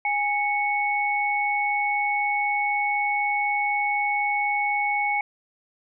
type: tone pair together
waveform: sine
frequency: 823.6 / 2214 Hz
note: G#5 / C#7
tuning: -15 / -3 cents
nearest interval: octave + perfect fourth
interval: 1712 cents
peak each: -24 dBFS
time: 0.05-5.21 s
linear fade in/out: 2 ms
effects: none